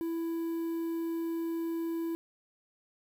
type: tone with quantisation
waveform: triangle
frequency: 331.7 Hz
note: E4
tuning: 11 cents sharp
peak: -29 dBFS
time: 0.01-2.15 s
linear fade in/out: 0 ms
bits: 9
effects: none